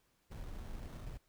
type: noise with sample-and-hold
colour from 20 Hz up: brown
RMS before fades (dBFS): -45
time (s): 0.3-1.18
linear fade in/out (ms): 20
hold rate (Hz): 2450
effects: pink hiss -75 dBFS RMS until 1.28 s